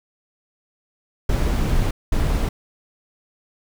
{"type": "noise bursts at uneven times", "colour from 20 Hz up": "brown", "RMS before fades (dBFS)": -19, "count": 2, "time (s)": [[1.29, 1.91], [2.12, 2.49]], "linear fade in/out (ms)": 5, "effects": []}